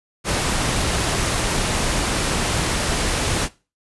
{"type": "noise", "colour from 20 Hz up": "pink", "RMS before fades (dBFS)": -21, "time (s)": [0.24, 3.49], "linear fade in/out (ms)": 50, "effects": ["noise-tail reverb RT60 0.3 s tail -19 dB re dry", "resampled to 24000 Hz"]}